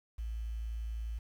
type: tone with quantisation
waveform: sine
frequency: 55.8 Hz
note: A1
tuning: 25 cents sharp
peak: -35 dBFS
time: 0.18-1.19 s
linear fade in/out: 10 ms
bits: 10
effects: none